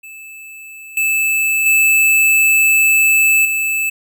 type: tone with level steps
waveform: square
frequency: 2625 Hz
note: E7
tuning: 8 cents flat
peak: -33 / -14 / -10 / -16 dBFS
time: 0.03-3.9 s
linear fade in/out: 10 ms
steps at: 0.97 / 1.66 / 3.45 s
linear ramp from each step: 2 ms
effects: none